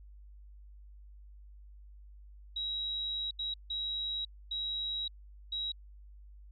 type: tone bursts at uneven times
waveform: sine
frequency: 3850 Hz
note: B7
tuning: 45 cents flat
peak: -33 dBFS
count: 5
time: 2.56-3.31 / 3.39-3.54 / 3.7-4.25 / 4.51-5.08 / 5.52-5.72 s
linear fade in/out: 5 ms
effects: added 50 Hz sine -50 dBFS peak until 6.51 s